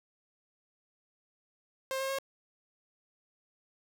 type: tone with pitch steps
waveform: sawtooth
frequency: 530 / 536.2 / 542.4 Hz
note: C5 / C5 / C#5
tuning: +22 / +42 / -38 cents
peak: -28 dBFS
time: 1.91-2.186 s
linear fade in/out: 0 ms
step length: 92 ms
effects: none